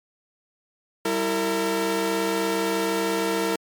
sawtooth tone cluster, 193.8 / 330.8 / 456.5 Hz, G3 / E4 / A#4, -20 / +6 / -36 cents, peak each -27 / -22 / -21 dBFS, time 1.05-3.56 s, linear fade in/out 5 ms, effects MP3 96 kbps

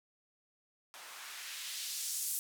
blue noise with band-pass filter sweep, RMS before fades -41 dBFS, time 0.94-2.39 s, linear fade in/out 0 ms, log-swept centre 810 to 10000 Hz, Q 0.95, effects none

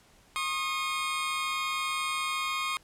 20% pulse tone pair together, 1079 / 1233.3 Hz, C#6 / D#6, -47 / -16 cents, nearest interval major second, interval 231 cents, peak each -27 dBFS, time 0.36-2.77 s, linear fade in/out 0 ms, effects pink hiss -60 dBFS RMS until 2.83 s + low-pass 11000 Hz 12 dB/octave

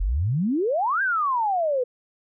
sine exponential two-way sweep, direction up then down, 40 to 1629 to 482.1 Hz, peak -20 dBFS, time 0-1.84 s, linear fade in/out 10 ms, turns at 1.02 s, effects none

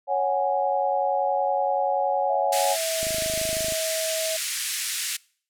sine chord, C# suspended fourth, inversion none, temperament equal, 554.4 / 740 / 830.6 Hz, C#5 / F#5 / G#5, 0 / 0 / 0 cents, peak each -25 dBFS, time 0.07-2.77 s, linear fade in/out 50 ms
sine tone with pitch glide, 662 to 642.4 Hz, E5 to E5, +7 to -45 cents, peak -27 dBFS, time 2.29-4.37 s, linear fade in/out 10 ms, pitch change -52 cents, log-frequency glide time 2.44-3.18 s
white band-pass noise, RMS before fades -29 dBFS, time 2.52-5.17 s, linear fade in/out 10 ms, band 1700 to 11000 Hz, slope 24 dB/octave
click train, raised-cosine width 3 ms, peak -24 dBFS, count 19, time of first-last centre 3.03-3.722 s, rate 26 Hz
effects noise-tail reverb RT60 0.5 s tail -24 dB re dry

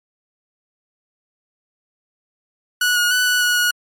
sawtooth tone with pitch steps, 1469 / 1442 / 1490 / 1478 / 1461 / 1453 Hz, F#6 / F#6 / F#6 / F#6 / F#6 / F#6, -13 / -45 / +12 / -2 / -22 / -32 cents, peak -11 dBFS, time 2.81-3.71 s, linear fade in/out 5 ms, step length 150 ms, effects MP3 64 kbps

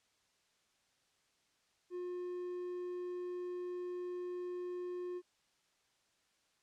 triangle tone, 357.7 Hz, F4, 41 cents sharp, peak -37 dBFS, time 1.9-5.22 s, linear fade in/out 50 ms, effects white hiss -75 dBFS RMS until 6.62 s + low-pass 7000 Hz 12 dB/octave

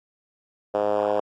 5% pulse tone with band-pass filter, 103.7 Hz, G#2, 2 cents flat, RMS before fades -23 dBFS, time 0.74-1.2 s, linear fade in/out 5 ms, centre 550 Hz, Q 2.9, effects AAC 32 kbps

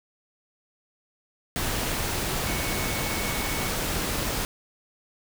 sine tone in noise, 2217 Hz, C#7, in tune, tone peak -36 dBFS, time 2.47-3.69 s, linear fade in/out 0 ms, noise pink, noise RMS -28 dBFS, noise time 1.56-4.45 s, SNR -11 dB, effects none

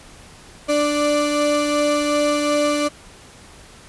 35% pulse tone pair together, 295 / 587.3 Hz, D4 / D5, +8 / 0 cents, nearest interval octave, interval 1192 cents, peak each -19 / -17 dBFS, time 0.68-2.89 s, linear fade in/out 20 ms, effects pink hiss -44 dBFS RMS until 3.88 s + resampled to 24000 Hz

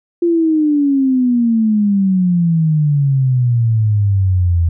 sine exponential sweep, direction down, 347.5 to 82.5 Hz, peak -10 dBFS, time 0.22-4.69 s, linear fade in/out 5 ms, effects none

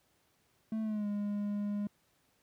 triangle tone with pitch glide, 220 to 205.3 Hz, A3 to G#3, 0 to -20 cents, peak -30 dBFS, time 0.72-1.87 s, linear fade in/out 2 ms, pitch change -120 cents, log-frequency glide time 0.82-1.07 s, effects pink hiss -72 dBFS RMS until 2.42 s + high-pass 80 Hz 12 dB/octave

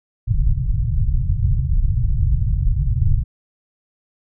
pink low-pass noise, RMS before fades -17 dBFS, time 0.27-3.24 s, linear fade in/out 20 ms, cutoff 140 Hz, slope 48 dB/octave, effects none

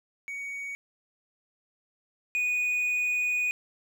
triangle tone pair in turn, 2243 / 2472 Hz, C#7 / D#7, +20 / -12 cents, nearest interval major second, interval 168 cents, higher second, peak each -32 / -23 dBFS, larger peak second, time 0.28-0.75 / 2.35-3.51 s, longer second, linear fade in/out 0 ms, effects none

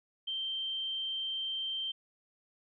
sine tone, 3136 Hz, G7, in tune, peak -33 dBFS, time 0.27-1.92 s, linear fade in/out 10 ms, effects none

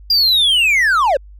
triangle linear sweep, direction down, 4856 to 493.9 Hz, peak -9 dBFS, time 0.1-1.17 s, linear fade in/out 5 ms, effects added 50 Hz sine -36 dBFS peak until 1.39 s

